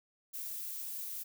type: noise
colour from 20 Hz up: violet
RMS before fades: -41 dBFS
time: 0.33-1.24 s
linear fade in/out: 20 ms
effects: none